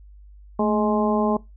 harmonic tone with a mistuned harmonic, 210 Hz, G#3, 19 cents sharp, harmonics 1 / 2 / 3 / 4 / 5, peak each -21 / -24 / -26 / -27 / -28 dBFS, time 0.59-1.37 s, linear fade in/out 5 ms, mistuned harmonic 1, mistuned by +69 cents, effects noise-tail reverb RT60 0.2 s tail -21 dB re dry + added 50 Hz sine -43 dBFS peak until 1.56 s

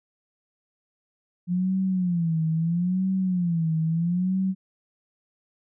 sine tone with vibrato, 174.2 Hz, F3, 4 cents flat, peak -21 dBFS, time 1.47-4.55 s, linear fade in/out 50 ms, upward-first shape sine, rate 0.76 Hz, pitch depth 150 cents each way, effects none

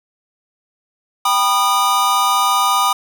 square chord, G augmented, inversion none, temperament just, 784 / 980 / 1225 Hz, G5 / B5 / D#6, 0 / -14 / -27 cents, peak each -21 / -19 / -16 dBFS, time 1.25-2.93 s, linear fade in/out 5 ms, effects none

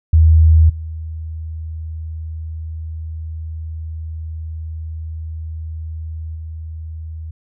sine tone with level steps, 79.8 Hz, D#2, 44 cents sharp, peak -6 / -24 / -26 dBFS, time 0.13-7.31 s, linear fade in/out 5 ms, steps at 0.69 / 6.35 s, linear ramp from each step 10 ms, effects none

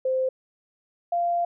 sine tone pair in turn, 520 / 692.6 Hz, C5 / F5, -11 / -15 cents, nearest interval perfect fourth, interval 496 cents, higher second, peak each -21 dBFS, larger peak neither, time 0.05-0.29 / 1.12-1.45 s, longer second, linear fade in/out 5 ms, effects none

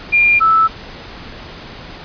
sine tone pair in turn, 2400 / 1313.2 Hz, D7 / E6, +37 / -7 cents, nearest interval minor seventh, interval 1044 cents, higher first, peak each -8 dBFS, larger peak neither, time 0.12-0.4 / 0.4-0.68 s, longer neither, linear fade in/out 20 ms, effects pink hiss -33 dBFS RMS until 2.04 s + resampled to 11025 Hz

